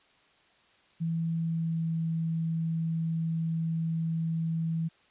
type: tone with pitch glide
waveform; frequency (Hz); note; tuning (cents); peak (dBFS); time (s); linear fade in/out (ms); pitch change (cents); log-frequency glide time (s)
sine; 164.81 to 163.39; E3 to E3; 0 to -15; -27; 1-4.89; 20; -15; 1.34-1.96
effects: white hiss -63 dBFS RMS until 5.1 s + resampled to 8000 Hz